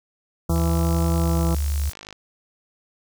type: high-pass noise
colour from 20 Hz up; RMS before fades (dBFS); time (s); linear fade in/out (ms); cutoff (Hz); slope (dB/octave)
pink; -38; 0.49-1.93; 10; 5100; 24
type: tone with pitch glide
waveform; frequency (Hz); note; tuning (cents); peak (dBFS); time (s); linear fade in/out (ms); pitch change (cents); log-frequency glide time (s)
sine; 76.9 to 72.17; D#2 to D2; -20 to -30; -20; 0.49-1.9; 10; -110; 1.18-1.53
type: harmonic tone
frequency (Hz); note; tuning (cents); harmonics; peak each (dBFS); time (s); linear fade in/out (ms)
166.7; E3; +20; 1 / 2 / 3 / 4 / 5 / 6 / 7 / 8; -22 / -28 / -32 / -34 / -36 / -38 / -39 / -40; 0.49-1.55; 5
type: click train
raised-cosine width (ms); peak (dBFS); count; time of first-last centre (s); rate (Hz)
0.2; -21; 82; 0.56-2.127; 51.7
effects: none